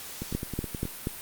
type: two click trains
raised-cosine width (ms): 3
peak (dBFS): -20 / -15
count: 7 / 4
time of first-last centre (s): 0.22-0.854 / 0.35-1.071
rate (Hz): 9.47 / 4.16
effects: white hiss -41 dBFS RMS until 1.21 s + Opus 48 kbps